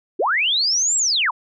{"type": "linear two-way sweep", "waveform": "sine", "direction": "up then down", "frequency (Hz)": [290.5, 7720, 807], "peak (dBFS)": -16, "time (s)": [0.19, 1.31], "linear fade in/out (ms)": 10, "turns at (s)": 0.97, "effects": []}